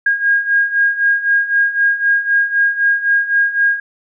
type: beating tone pair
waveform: sine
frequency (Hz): 1626 / 1629.9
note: G#6 / G#6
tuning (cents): -37 / -33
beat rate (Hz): 3.9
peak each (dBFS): -17 / -13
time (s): 0.06-3.8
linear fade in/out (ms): 5
effects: none